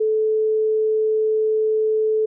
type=tone; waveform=sine; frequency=434.9 Hz; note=A4; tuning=20 cents flat; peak=-16 dBFS; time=0-2.26 s; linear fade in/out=10 ms; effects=none